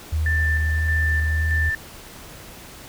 sine tone with vibrato, 78 Hz, D#2, 5 cents sharp, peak -19 dBFS, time 0.12-1.7 s, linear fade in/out 10 ms, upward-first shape sine, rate 1.6 Hz, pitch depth 22 cents each way
sine tone with tremolo, 1775 Hz, A6, 15 cents sharp, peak -21 dBFS, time 0.26-1.75 s, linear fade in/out 2 ms, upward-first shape square, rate 1.6 Hz, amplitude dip 40%
effects pink hiss -41 dBFS RMS until 2.88 s

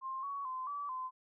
sine tone with pitch steps, 1057 / 1121 / 1032 / 1151 / 1029 Hz, C6 / C#6 / C6 / D6 / C6, +17 / +19 / -24 / -35 / -29 cents, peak -37 dBFS, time 0.01-1.11 s, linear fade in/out 50 ms, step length 220 ms, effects none

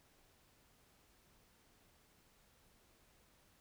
silence, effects pink hiss -70 dBFS RMS until 3.6 s

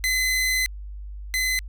sawtooth tone pair in turn, 2035 / 2035 Hz, C7 / C7, -49 / -49 cents, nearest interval unison, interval 0 cents, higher neither, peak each -17 / -18 dBFS, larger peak first, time 0.04-0.66 / 1.34-1.59 s, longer first, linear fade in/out 0 ms, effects added 50 Hz sine -33 dBFS peak until 1.68 s

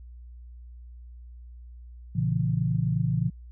sine chord, A# diminished, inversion none, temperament just, 116.54 / 139.85 / 167.82 Hz, A#2 / C#3 / E3, 0 / +16 / +31 cents, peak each -27 dBFS, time 2.15-3.3 s, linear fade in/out 10 ms, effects added 60 Hz sine -42 dBFS peak until 3.51 s

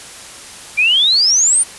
sine exponential sweep, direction up, 2325 to 9397 Hz, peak -9 dBFS, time 0.77-1.64 s, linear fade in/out 20 ms, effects white hiss -34 dBFS RMS until 1.78 s + resampled to 24000 Hz

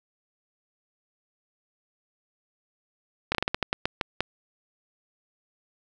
slowing click train, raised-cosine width 0.3 ms, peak -8 dBFS, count 11, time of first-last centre 3.32-4.206 s, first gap 28 ms, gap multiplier 1.24, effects none

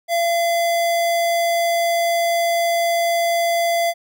square tone, 681 Hz, F5, 44 cents flat, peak -17 dBFS, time 0.08-3.94 s, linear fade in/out 50 ms, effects none

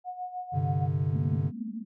sine tone with tremolo, 728 Hz, F#5, 28 cents flat, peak -31 dBFS, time 0.04-0.89 s, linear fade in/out 50 ms, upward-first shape sine, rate 6.5 Hz, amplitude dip 70%
triangle chord, G suspended fourth, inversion none, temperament equal, 98 / 130.81 / 146.83 Hz, G2 / C3 / D3, 0 / 0 / 0 cents, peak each -29 / -28 / -26 dBFS, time 0.52-1.52 s, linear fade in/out 50 ms
white band-pass noise, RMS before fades -37 dBFS, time 1.13-1.85 s, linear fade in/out 10 ms, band 210 to 240 Hz, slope 96 dB/octave
effects none

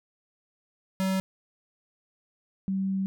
square / sine tone pair in turn, 190 / 192.54 Hz, F#3 / G3, +46 / -31 cents, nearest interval unison, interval 23 cents, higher second, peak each -25 dBFS, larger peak neither, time 1-1.2 / 2.68-3.06 s, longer second, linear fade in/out 0 ms, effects none

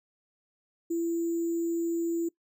sine tone with sample-and-hold, 335.8 Hz, E4, 32 cents sharp, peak -26 dBFS, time 0.9-2.29 s, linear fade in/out 10 ms, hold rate 7350 Hz, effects noise-tail reverb RT60 0.1 s tail -21 dB re dry

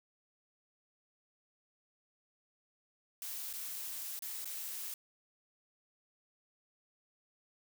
blue noise with dropouts, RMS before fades -42 dBFS, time 3.22-4.94 s, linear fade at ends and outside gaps 1 ms, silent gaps 3.529-3.536 / 4.191-4.222 / 4.446-4.455 s, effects none

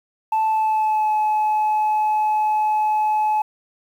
sine tone with pitch glide, 877 to 855.5 Hz, A5 to A5, -6 to -49 cents, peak -14 dBFS, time 0.32-3.42 s, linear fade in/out 5 ms, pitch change -43 cents, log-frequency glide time 0.45-1.14 s, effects tanh soft clip ceiling -15 dBFS + 8-bit

